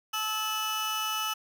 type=tone cluster; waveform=35% pulse; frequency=866 / 1302 / 2973 Hz; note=A5 / E6 / F#7; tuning=-28 / -22 / +8 cents; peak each=-36 / -30 / -31 dBFS; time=0.13-1.34 s; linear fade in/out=10 ms; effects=none